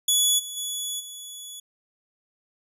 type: tone with level steps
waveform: 15% pulse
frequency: 3400 Hz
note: G#7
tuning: 40 cents sharp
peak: -11 / -26 / -21 / -30 dBFS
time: 0.08-1.6 s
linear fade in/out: 5 ms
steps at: 0.38 / 0.56 / 0.99 s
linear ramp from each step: 20 ms
effects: resampled to 32000 Hz